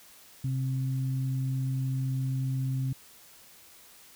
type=tone pair together; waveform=sine; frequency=131.6 / 265.4 Hz; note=C3 / C4; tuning=+10 / +25 cents; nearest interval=octave; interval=1215 cents; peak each=-27 / -39 dBFS; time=0.44-2.93 s; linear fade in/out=5 ms; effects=white hiss -54 dBFS RMS until 4.15 s